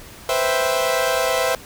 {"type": "chord", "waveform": "sawtooth", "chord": "C major seventh", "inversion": "third", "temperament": "equal", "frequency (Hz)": [493.9, 523.3, 659.3, 784], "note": ["B4", "C5", "E5", "G5"], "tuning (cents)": [0, 0, 0, 0], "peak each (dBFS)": [-21, -18, -18, -24], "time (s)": [0.29, 1.55], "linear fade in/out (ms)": 2, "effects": ["pink hiss -41 dBFS RMS until 1.65 s"]}